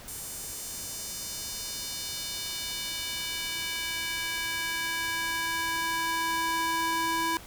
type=tone with high-pass filter sweep; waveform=square; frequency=329.6 Hz; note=E4; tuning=in tune; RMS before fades=-32 dBFS; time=0.08-7.37 s; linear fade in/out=0 ms; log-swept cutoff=8500 to 710 Hz; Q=1.3; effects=pink hiss -47 dBFS RMS until 7.46 s